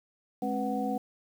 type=tone cluster; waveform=sine; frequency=211.8 / 268.5 / 493 / 744 Hz; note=G#3 / C4 / B4 / F#5; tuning=+34 / +45 / -3 / +9 cents; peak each=-33 / -33 / -36 / -33 dBFS; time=0.42-0.98 s; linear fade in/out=5 ms; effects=9-bit